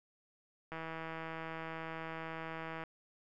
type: click train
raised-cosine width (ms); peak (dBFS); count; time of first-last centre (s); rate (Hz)
0.5; -28; 344; 0.72-2.837; 162
effects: none